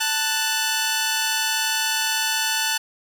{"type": "tone pair together", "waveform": "10% pulse", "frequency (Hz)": [881.2, 1482], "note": ["A5", "F#6"], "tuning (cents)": [2, 2], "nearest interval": "major sixth", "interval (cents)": 900, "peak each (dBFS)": -15, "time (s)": [0, 2.78], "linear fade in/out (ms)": 10, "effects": []}